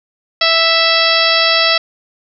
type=harmonic tone; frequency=659.3 Hz; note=E5; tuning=in tune; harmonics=1 / 2 / 3 / 4 / 5 / 6 / 7 / 8; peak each=-18 / -18 / -18 / -18 / -18 / -18 / -18 / -18 dBFS; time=0.41-1.78 s; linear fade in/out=5 ms; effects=none